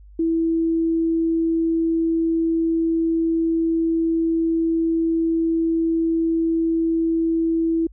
sine tone, 328.6 Hz, E4, 5 cents flat, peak -17 dBFS, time 0.19-7.87 s, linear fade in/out 5 ms, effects added 50 Hz sine -42 dBFS peak until 7.92 s

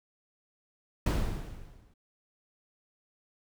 brown noise with exponential decay, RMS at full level -22 dBFS, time 1.06-1.94 s, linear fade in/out 5 ms, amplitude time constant 190 ms, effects none

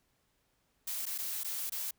blue noise with dropouts, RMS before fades -37 dBFS, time 0.87-1.91 s, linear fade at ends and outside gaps 5 ms, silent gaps 1.056-1.064 / 1.18-1.185 / 1.435-1.445 / 1.697-1.72 s, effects pink hiss -75 dBFS RMS until 1.98 s

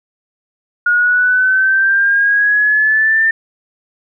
sine exponential sweep, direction up, 1434 to 1800 Hz, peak -9 dBFS, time 0.86-3.31 s, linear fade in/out 5 ms, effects none

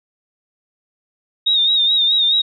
sine tone with vibrato, 3718 Hz, A#7, 5 cents flat, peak -12 dBFS, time 1.46-2.42 s, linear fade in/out 10 ms, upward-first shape sine, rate 4.7 Hz, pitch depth 62 cents each way, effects none

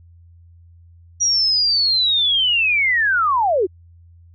sine linear sweep, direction down, 5790 to 329.6 Hz, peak -14 dBFS, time 1.2-3.67 s, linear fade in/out 20 ms, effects added 85 Hz sine -44 dBFS peak until 4.34 s

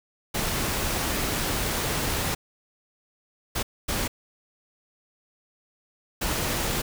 pink noise bursts at uneven times, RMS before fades -27 dBFS, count 4, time 0.34-2.35 / 3.55-3.63 / 3.88-4.08 / 6.21-6.82 s, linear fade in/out 10 ms, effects none

